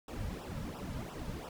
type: noise with flanger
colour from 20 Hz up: brown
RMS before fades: -41 dBFS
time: 0.08-1.49 s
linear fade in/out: 2 ms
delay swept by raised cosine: 0.45 to 2.85 ms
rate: 2.9 Hz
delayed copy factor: -0.95
effects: none